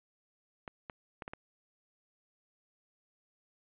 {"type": "clicks", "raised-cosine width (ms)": 0.5, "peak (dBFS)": -26, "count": 5, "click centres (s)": [0.678, 0.898, 1.222, 1.279, 1.335], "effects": ["resampled to 8000 Hz"]}